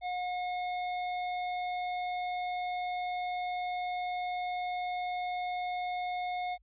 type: tone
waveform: square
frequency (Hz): 722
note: F#5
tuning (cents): -43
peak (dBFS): -33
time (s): 0.01-6.58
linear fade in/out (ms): 50
effects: added 50 Hz sine -63 dBFS peak until 6.62 s + resampled to 8000 Hz